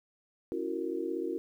sine chord, F# dominant seventh, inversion second, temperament just, 277.5 / 333 / 370 / 462.5 Hz, C#4 / E4 / F#4 / A#4, +2 / +18 / 0 / -14 cents, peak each -40 / -35 / -36 / -38 dBFS, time 0.52-1.38 s, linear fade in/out 0 ms, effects 11-bit

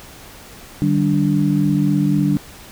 sine tone cluster, 151.7 / 195.5 / 291.3 Hz, D#3 / G3 / D4, -44 / -4 / -14 cents, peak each -18 dBFS, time 0.82-2.37 s, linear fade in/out 0 ms, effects pink hiss -40 dBFS RMS until 2.71 s

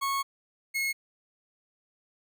40% pulse tone pair in turn, 1100 / 2170 Hz, C#6 / C#7, -14 / -37 cents, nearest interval octave, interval 1177 cents, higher second, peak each -26 dBFS, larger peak neither, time 0.01-0.23 / 0.74-0.93 s, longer first, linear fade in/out 20 ms, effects none

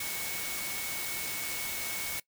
sine tone in noise, 2217 Hz, C#7, in tune, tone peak -40 dBFS, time 0-2.2 s, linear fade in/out 5 ms, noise white, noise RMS -36 dBFS, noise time 0-2.2 s, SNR -7 dB, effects noise-tail reverb RT60 0.1 s tail -21 dB re dry

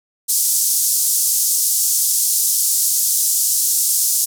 white band-pass noise, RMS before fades -17 dBFS, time 0.28-4.26 s, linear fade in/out 20 ms, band 5600 to 13000 Hz, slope 24 dB/octave, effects none

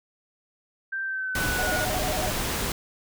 sine tone with pitch glide, 1568 to 1454.6 Hz, G6 to F#6, 0 to -30 cents, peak -27 dBFS, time 0.92-1.85 s, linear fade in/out 10 ms, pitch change -130 cents, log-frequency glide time 1.03-1.71 s
pink noise, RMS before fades -28 dBFS, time 1.35-2.72 s, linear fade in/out 2 ms
triangle tone with vibrato, 675 Hz, E5, 41 cents sharp, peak -27 dBFS, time 1.58-2.31 s, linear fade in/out 10 ms, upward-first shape square, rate 11 Hz, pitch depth 160 cents each way
effects none

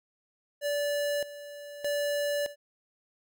square tone with tremolo, 580 Hz, D5, 22 cents flat, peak -28 dBFS, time 0.61-2.56 s, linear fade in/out 50 ms, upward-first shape square, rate 0.81 Hz, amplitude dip 80%, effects none

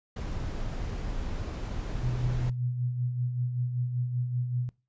brown noise, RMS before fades -33 dBFS, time 0.16-2.5 s, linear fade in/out 5 ms
sine tone with tremolo, 123.47 Hz, B2, in tune, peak -25 dBFS, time 2.03-4.69 s, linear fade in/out 0 ms, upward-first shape sine, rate 5.2 Hz, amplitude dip 50%
effects noise-tail reverb RT60 0.3 s tail -22 dB re dry + resampled to 16000 Hz

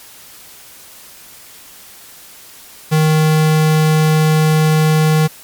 square tone, 155.9 Hz, D#3, 4 cents sharp, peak -10 dBFS, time 2.91-5.28 s, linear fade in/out 20 ms, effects white hiss -39 dBFS RMS until 5.43 s + MP3 96 kbps

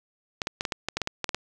clicks, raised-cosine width 0.2 ms, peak -10 dBFS, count 12, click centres 0.418 / 0.471 / 0.609 / 0.652 / 0.722 / 0.886 / 0.97 / 1.017 / 1.074 / 1.243 / 1.292 / 1.346 s, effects none

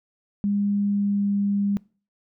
sine tone with pitch glide, 202.7 to 201.3 Hz, G#3 to G3, -42 to +46 cents, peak -20 dBFS, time 0.44-1.77 s, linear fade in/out 0 ms, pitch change -12 cents, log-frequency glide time 0.82-1.35 s, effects noise-tail reverb RT60 0.4 s tail -24 dB re dry

